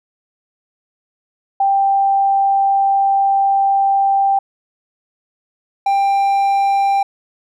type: tone pair in turn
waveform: sine / triangle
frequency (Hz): 787 / 791.5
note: G5 / G5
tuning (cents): +7 / +17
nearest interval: unison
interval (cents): 10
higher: second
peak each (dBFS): -11 / -10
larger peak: second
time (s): 1.6-4.39 / 5.86-7.03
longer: first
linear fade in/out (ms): 5
effects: none